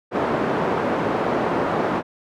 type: band-pass noise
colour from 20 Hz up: pink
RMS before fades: -22 dBFS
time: 0.11-2.03 s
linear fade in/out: 50 ms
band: 250 to 1100 Hz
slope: 12 dB/octave
effects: none